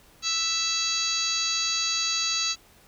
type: harmonic tone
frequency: 659.3 Hz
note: E5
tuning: in tune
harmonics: 2 / 3 / 4 / 5 / 6 / 7 / 8 / 9 / 10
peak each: -36 / -41 / -33 / -37 / -29 / -29 / -41 / -38 / -30 dBFS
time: 0.22-2.56 s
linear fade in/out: 50 ms
effects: pink hiss -56 dBFS RMS until 2.87 s